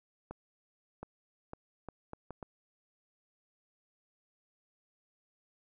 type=accelerating click train; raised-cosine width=1 ms; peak=-28 dBFS; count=7; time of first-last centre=0.31-2.428 s; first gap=720 ms; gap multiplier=0.7; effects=none